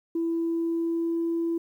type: tone with pitch glide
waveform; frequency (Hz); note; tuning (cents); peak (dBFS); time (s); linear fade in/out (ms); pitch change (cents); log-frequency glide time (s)
sine; 332.4 to 334.3; E4 to E4; +15 to +24; -23; 0.15-1.58; 5; +9; 0.36-1.29
effects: tanh soft clip ceiling -20 dBFS + 10-bit